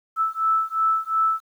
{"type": "beating tone pair", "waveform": "sine", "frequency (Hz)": [1313, 1315.8], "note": ["E6", "E6"], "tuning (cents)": [-7, -4], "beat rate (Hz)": 2.8, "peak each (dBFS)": -22, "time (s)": [0.16, 1.41], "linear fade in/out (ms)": 50, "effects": ["9-bit"]}